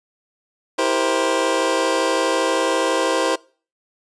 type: chord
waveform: 25% pulse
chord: C dominant seventh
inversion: first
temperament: just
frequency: 327 / 392.4 / 470.9 / 523.3 Hz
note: E4 / G4 / Bb4 / C5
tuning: -14 / +2 / +18 / 0 cents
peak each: -20 / -22 / -20 / -17 dBFS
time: 0.78-3.36 s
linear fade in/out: 10 ms
effects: noise-tail reverb RT60 0.4 s tail -23 dB re dry + resampled to 22050 Hz